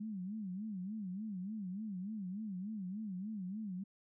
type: tone with vibrato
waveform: sine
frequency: 199.5 Hz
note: G3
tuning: 31 cents sharp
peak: -39 dBFS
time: 0-3.84 s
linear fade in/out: 10 ms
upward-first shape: sine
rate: 3.4 Hz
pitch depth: 180 cents each way
effects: none